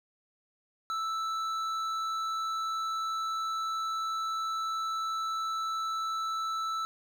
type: tone with hard clipping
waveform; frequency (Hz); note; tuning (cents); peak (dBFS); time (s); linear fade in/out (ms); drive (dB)
triangle; 1318.5; E6; 0; -32; 0.9-6.85; 0; 12
effects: none